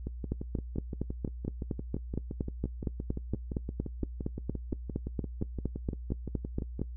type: two click trains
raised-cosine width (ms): 3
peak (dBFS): -18 / -23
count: 29 / 40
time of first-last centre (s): 0.32-6.817 / 0.07-6.794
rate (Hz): 4.31 / 5.8
effects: noise-tail reverb RT60 0.1 s tail -20 dB re dry + added 60 Hz sine -38 dBFS peak until 6.96 s